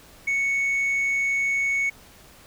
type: tone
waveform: sine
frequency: 2217 Hz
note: C#7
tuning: in tune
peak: -18 dBFS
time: 0.27-1.9 s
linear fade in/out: 10 ms
effects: tanh soft clip ceiling -20 dBFS + pink hiss -50 dBFS RMS until 2.46 s